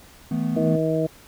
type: chord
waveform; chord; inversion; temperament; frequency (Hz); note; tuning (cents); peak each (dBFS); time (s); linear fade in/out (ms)
triangle; E suspended fourth; none; equal with one note detuned; 162.08 / 220 / 246.9; E3 / A3 / B3; -29 / 0 / 0; -24; 0.31-0.76; 5
type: harmonic tone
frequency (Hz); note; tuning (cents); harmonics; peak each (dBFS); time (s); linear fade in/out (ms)
159.3; D#3; +41; 1 / 2 / 3 / 4; -25 / -25 / -25 / -25; 0.56-1.07; 10
effects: pink hiss -49 dBFS RMS until 1.27 s